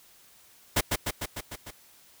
pink noise with echo, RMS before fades -23 dBFS, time 0.76-0.81 s, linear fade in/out 10 ms, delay 150 ms, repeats 6, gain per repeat -3 dB, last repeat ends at 1.71 s, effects white hiss -57 dBFS RMS until 2.2 s

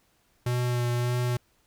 square tone with vibrato, 122.1 Hz, B2, 19 cents flat, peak -25 dBFS, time 0.46-1.37 s, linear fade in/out 5 ms, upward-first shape sine, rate 1.7 Hz, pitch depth 17 cents each way, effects pink hiss -67 dBFS RMS until 1.66 s

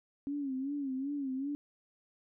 sine tone with vibrato, 274.5 Hz, C#4, 17 cents flat, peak -33 dBFS, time 0.27-1.55 s, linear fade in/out 0 ms, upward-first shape sine, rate 2.6 Hz, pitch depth 98 cents each way, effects none

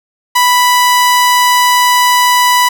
sawtooth tone, 987.8 Hz, B5, in tune, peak -3 dBFS, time 0.35-2.69 s, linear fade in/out 10 ms, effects 7-bit

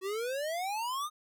square exponential sweep, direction up, 370 to 1255 Hz, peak -33 dBFS, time 0.01-1.1 s, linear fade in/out 50 ms, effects none

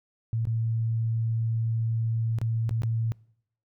sine tone with dropouts, 113.5 Hz, A#2, 46 cents flat, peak -24 dBFS, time 0.33-3.12 s, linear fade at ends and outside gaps 0 ms, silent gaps 0.453-0.471 / 2.386-2.415 / 2.693-2.709 / 2.82-2.834 s, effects noise-tail reverb RT60 0.7 s tail -25 dB re dry

